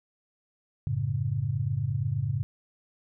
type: chord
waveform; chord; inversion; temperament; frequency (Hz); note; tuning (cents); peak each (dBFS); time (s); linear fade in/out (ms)
sine; F# minor; none; equal; 92.5 / 110 / 138.59; F#2 / A2 / C#3; 0 / 0 / 0; -34 / -29 / -29; 0.87-2.43; 0
effects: none